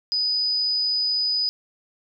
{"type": "tone", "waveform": "sine", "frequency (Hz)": 4978, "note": "D#8", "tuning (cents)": 0, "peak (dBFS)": -20, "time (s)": [0.12, 1.49], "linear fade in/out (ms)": 0, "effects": []}